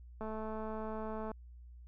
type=click train; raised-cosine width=1 ms; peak=-29 dBFS; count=242; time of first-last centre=0.21-1.316 s; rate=218 Hz; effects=added 60 Hz sine -50 dBFS peak until 1.87 s